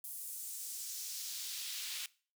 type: noise with high-pass filter sweep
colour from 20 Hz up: pink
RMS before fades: -43 dBFS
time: 0.04-2.06 s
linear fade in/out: 2 ms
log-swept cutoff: 11000 to 2800 Hz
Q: 1.3
effects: noise-tail reverb RT60 0.4 s tail -21 dB re dry